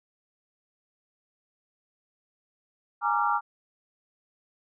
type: chord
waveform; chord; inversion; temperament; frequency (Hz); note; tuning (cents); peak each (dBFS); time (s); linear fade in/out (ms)
sine; Bb dominant seventh; third; equal with one note detuned; 830.6 / 932.3 / 1174.7 / 1375.3; Ab5 / Bb5 / D6 / F6; 0 / 0 / 0 / -27; -28; 3.01-3.41; 50
effects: none